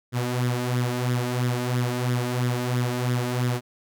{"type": "tone with flanger", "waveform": "sawtooth", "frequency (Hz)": 123.47, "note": "B2", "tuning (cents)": 0, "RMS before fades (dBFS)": -25, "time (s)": [0.12, 3.61], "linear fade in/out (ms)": 50, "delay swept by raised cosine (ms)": [0.56, 3.36], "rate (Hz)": 3, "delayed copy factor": 0.6, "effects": []}